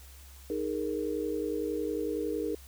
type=chord; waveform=sine; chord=D# suspended fourth; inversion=none; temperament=equal; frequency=311.1 / 415.3 / 466.2 Hz; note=D#4 / G#4 / A#4; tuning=0 / 0 / 0 cents; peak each=-34 dBFS; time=0.5-2.55 s; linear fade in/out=2 ms; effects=added 67 Hz sine -49 dBFS peak until 2.67 s + white hiss -55 dBFS RMS until 2.67 s